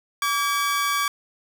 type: tone pair together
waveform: sawtooth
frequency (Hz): 1146 / 1625.1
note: D6 / G#6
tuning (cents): -43 / -38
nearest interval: tritone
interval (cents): 605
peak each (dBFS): -18 / -25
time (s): 0.22-1.08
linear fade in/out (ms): 2
effects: none